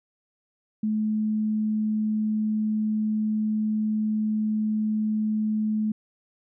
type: tone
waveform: sine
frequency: 215.1 Hz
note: A3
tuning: 39 cents flat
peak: -22 dBFS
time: 0.83-5.92 s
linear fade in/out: 5 ms
effects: none